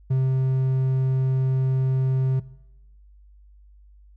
triangle tone, 131.4 Hz, C3, 8 cents sharp, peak -16 dBFS, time 0.1-2.4 s, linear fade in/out 10 ms, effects noise-tail reverb RT60 0.9 s tail -20 dB re dry + added 50 Hz sine -48 dBFS peak until 4.16 s

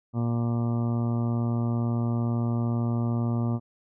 harmonic tone, 117.8 Hz, A#2, 19 cents sharp, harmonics 1 / 2 / 3 / 4 / 5 / 6 / 7 / 8 / 9 / 10, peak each -25 / -28 / -38 / -44 / -42 / -43 / -47 / -47 / -49 / -45 dBFS, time 0.13-3.6 s, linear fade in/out 50 ms, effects none

